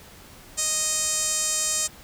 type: tone with band-pass filter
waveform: sawtooth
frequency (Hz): 622.3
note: D#5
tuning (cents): 0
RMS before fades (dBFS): -25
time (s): 0.57-1.88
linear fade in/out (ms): 20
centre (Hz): 7400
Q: 4.1
effects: pink hiss -47 dBFS RMS until 2.03 s